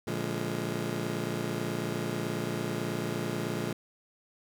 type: chord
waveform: 20% pulse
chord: Bb dominant seventh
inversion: none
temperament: just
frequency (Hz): 116.54 / 145.68 / 174.81 / 209.8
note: Bb2 / D3 / F3 / Ab3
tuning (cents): 0 / -14 / +2 / +18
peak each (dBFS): -32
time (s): 0.07-3.73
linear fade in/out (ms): 5
effects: none